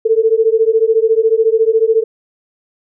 sine beating tone pair, 440 / 454 Hz, A4 / A#4, 0 / -46 cents, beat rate 14 Hz, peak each -12 dBFS, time 0.05-2.04 s, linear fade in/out 10 ms, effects none

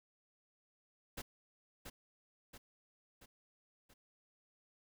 pink noise with echo, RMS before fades -44 dBFS, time 1.17-1.22 s, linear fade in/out 10 ms, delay 680 ms, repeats 4, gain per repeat -5 dB, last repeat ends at 3.94 s, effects none

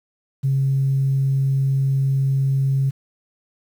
sine tone, 135.7 Hz, C#3, 36 cents flat, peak -15 dBFS, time 0.43-2.91 s, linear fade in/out 20 ms, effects tanh soft clip ceiling -11 dBFS + 8-bit

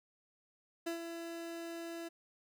30% pulse tone with ADSR envelope, 335.2 Hz, E4, 29 cents sharp, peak -32 dBFS, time 0.86-2.09 s, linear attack 11 ms, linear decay 110 ms, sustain -7 dB, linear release 16 ms, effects none

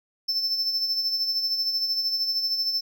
triangle tone with tremolo, 5300 Hz, E8, 9 cents sharp, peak -20 dBFS, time 0.28-2.81 s, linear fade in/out 10 ms, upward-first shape sine, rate 13 Hz, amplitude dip 50%, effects none

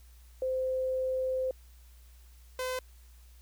sine / sawtooth tone pair in turn, 518 / 510.9 Hz, C5 / C5, -17 / -41 cents, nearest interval unison, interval 24 cents, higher first, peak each -28 dBFS, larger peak neither, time 0.42-1.51 / 2.59-2.79 s, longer first, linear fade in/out 2 ms, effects added 60 Hz sine -52 dBFS peak until 3.41 s + white hiss -64 dBFS RMS until 3.41 s

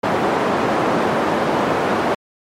white band-pass noise, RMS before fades -18 dBFS, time 0.03-2.15 s, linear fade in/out 10 ms, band 180 to 830 Hz, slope 12 dB/octave, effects MP3 64 kbps

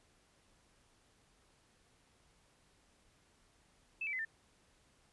sine tone with pitch steps, 2624 / 2311 / 2035 / 1792.2 Hz, E7 / D7 / C7 / A6, -9 / -28 / -49 / +31 cents, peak -36 dBFS, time 4.01-4.25 s, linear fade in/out 5 ms, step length 60 ms, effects pink hiss -70 dBFS RMS until 5.12 s + resampled to 24000 Hz

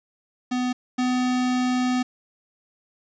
square tone pair in turn, 250 / 251.3 Hz, B3 / B3, +21 / +30 cents, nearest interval unison, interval 9 cents, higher second, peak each -23 / -21 dBFS, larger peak second, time 0.51-0.73 / 0.98-2.03 s, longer second, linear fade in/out 10 ms, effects resampled to 16000 Hz + 8-bit

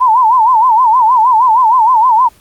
sine tone with vibrato, 947 Hz, A#5, 27 cents sharp, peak -5 dBFS, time 0-2.29 s, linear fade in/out 20 ms, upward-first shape sine, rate 6.4 Hz, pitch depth 160 cents each way, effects pink hiss -45 dBFS RMS until 2.4 s + Opus 24 kbps

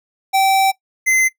square tone pair in turn, 774 / 2059 Hz, G5 / C7, -22 / -28 cents, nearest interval octave + perfect fourth, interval 1694 cents, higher second, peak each -12 dBFS, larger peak neither, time 0.33-0.72 / 1.06-1.29 s, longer first, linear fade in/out 20 ms, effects noise-tail reverb RT60 0.1 s tail -19 dB re dry

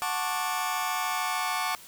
sawtooth chord, D major seventh, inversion first, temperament just, 734.2 / 881 / 1101.2 / 1174.7 Hz, F#5 / A5 / C#6 / D6, -14 / +2 / -12 / 0 cents, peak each -29 dBFS, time 0.02-1.75 s, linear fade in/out 0 ms, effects white hiss -49 dBFS RMS until 1.87 s

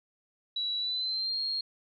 sine tone with pitch glide, 3918 to 4248 Hz, B7 to C8, -15 to +25 cents, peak -29 dBFS, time 0.56-1.61 s, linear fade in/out 5 ms, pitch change +140 cents, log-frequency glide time 0.78-1.4 s, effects none

